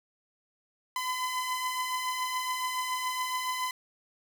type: beating tone pair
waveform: sawtooth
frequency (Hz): 1009 / 1016.1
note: B5 / B5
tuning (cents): +37 / +49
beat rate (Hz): 7.1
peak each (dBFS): -34 / -27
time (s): 0.96-3.71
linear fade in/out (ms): 2
effects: none